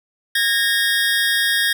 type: tone pair together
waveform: 25% pulse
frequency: 1643 / 1844.2 Hz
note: G#6 / A#6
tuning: -19 / -19 cents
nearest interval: major second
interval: 200 cents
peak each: -15 dBFS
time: 0.35-1.73 s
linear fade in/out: 5 ms
effects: none